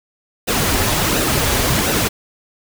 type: noise with flanger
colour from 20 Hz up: pink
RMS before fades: -17 dBFS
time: 0.47-2.09 s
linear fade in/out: 20 ms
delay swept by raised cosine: 0.89 to 6.59 ms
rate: 1.4 Hz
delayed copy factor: -0.55
effects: none